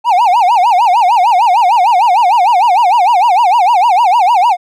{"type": "tone with vibrato", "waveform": "triangle", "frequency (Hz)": 830.6, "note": "G#5", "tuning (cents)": 0, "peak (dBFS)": -4, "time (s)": [0.04, 4.57], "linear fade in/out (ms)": 50, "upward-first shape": "sine", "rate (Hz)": 6.6, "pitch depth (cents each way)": 280, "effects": []}